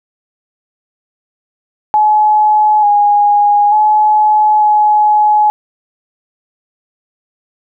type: tone with pitch steps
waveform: sine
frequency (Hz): 850 / 824 / 851 / 845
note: G#5 / G#5 / G#5 / G#5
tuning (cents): +40 / -14 / +42 / +30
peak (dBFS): -6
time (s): 1.94-5.5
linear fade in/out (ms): 0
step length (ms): 890
effects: none